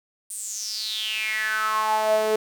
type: tone with high-pass filter sweep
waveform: sawtooth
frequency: 216.8 Hz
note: A3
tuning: 25 cents flat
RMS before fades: -25 dBFS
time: 0.3-2.36 s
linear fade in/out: 5 ms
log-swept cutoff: 9300 to 460 Hz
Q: 7.5
effects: none